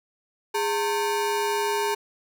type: ring-modulated tone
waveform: 40% pulse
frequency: 659.3 Hz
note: E5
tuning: in tune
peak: -19 dBFS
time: 0.54-1.95 s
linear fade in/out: 10 ms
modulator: 247 Hz
effects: none